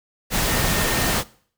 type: tone in noise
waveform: sine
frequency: 1829 Hz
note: A#6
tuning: 33 cents flat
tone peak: -30 dBFS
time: 0.46-1.16 s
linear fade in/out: 50 ms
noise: pink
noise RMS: -21 dBFS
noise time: 0.3-1.24 s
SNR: -12 dB
effects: noise-tail reverb RT60 0.5 s tail -20 dB re dry